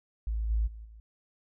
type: tone with level steps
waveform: sine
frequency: 54.8 Hz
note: A1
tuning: 6 cents flat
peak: -28 / -24 / -41 / -47 dBFS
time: 0.27-1 s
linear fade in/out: 0 ms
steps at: 0.49 / 0.66 / 0.84 s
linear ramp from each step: 20 ms
effects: none